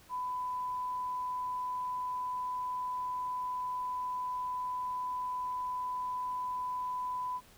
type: tone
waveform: sine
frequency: 1000 Hz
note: B5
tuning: 21 cents sharp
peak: -33 dBFS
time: 0.09-7.41 s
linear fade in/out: 50 ms
effects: pink hiss -59 dBFS RMS until 7.57 s